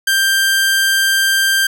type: tone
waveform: sawtooth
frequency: 1580 Hz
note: G6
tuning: 13 cents sharp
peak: -8 dBFS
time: 0.07-1.67 s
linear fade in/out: 5 ms
effects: none